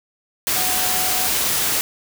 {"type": "tone in noise", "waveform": "sine", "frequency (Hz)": 740, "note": "F#5", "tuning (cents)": 0, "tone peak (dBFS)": -28, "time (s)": [0.56, 1.27], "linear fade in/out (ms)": 0, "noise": "white", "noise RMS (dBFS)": -20, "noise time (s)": [0.47, 1.81], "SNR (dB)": -11, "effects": []}